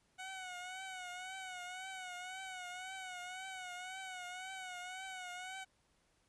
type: tone with vibrato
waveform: 15% pulse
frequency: 740 Hz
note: F#5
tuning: in tune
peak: -38 dBFS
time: 0.18-5.65 s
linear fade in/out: 20 ms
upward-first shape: triangle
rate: 1.9 Hz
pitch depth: 70 cents each way
effects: pink hiss -75 dBFS RMS until 6.28 s + resampled to 24000 Hz